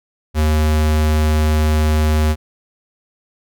square tone, 77 Hz, D#2, 17 cents flat, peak -13 dBFS, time 0.34-2.36 s, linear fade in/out 50 ms, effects none

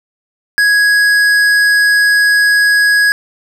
sine tone with tanh clipping, 1663 Hz, G#6, 2 cents sharp, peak -9 dBFS, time 0.58-3.12 s, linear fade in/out 0 ms, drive 13 dB, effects none

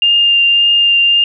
sine tone with vibrato, 2804 Hz, F7, 6 cents sharp, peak -7 dBFS, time 0.02-1.24 s, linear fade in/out 2 ms, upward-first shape triangle, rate 1.8 Hz, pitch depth 12 cents each way, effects none

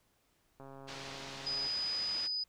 click train, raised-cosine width 1 ms, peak -37 dBFS, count 146, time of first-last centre 0.6-1.666 s, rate 136 Hz
white low-pass noise, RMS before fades -47 dBFS, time 0.87-2.28 s, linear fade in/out 20 ms, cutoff 5200 Hz, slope 24 dB/octave
sine tone, 4978 Hz, D#8, in tune, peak -33 dBFS, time 1.46-2.44 s, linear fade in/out 10 ms
effects pink hiss -73 dBFS RMS until 2.48 s

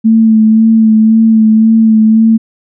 sine tone with vibrato, 221.2 Hz, A3, 9 cents sharp, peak -3 dBFS, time 0.04-2.38 s, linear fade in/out 20 ms, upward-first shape sine, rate 1.9 Hz, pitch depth 25 cents each way, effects none

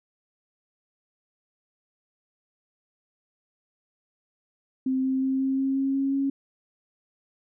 sine tone with pitch steps, 261.6 / 263.4 / 265.3 / 267.1 / 269 / 270.8 / 272.7 / 274.6 Hz, C4 / C4 / C4 / C4 / C4 / C#4 / C#4 / C#4, 0 / +12 / +24 / +36 / +48 / -40 / -28 / -16 cents, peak -22 dBFS, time 4.86-6.3 s, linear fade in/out 5 ms, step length 180 ms, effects none

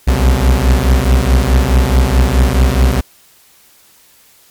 40% pulse beating tone pair, 61.74 / 66.44 Hz, B1 / C2, 0 / +27 cents, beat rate 4.7 Hz, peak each -10 dBFS, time 0.07-3.01 s, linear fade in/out 10 ms, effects white hiss -47 dBFS RMS until 4.5 s + MP3 96 kbps

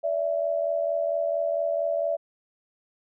sine tone pair together, 580 / 664.4 Hz, D5 / E5, -22 / +13 cents, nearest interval major second, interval 235 cents, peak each -26 dBFS, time 0.03-2.17 s, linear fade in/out 20 ms, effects none

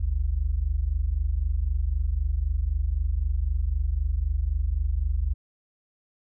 sine tone pair together, 49.71 / 73.6 Hz, G1 / D2, +25 / +4 cents, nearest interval perfect fifth, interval 679 cents, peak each -25 dBFS, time 0-5.34 s, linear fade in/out 10 ms, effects none

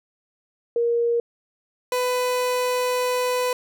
sine / 30% pulse tone pair in turn, 470.4 / 499.1 Hz, A#4 / B4, +16 / +18 cents, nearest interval minor second, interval 102 cents, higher second, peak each -18 / -18 dBFS, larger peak neither, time 0.76-1.2 / 1.92-3.53 s, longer second, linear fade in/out 2 ms, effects none

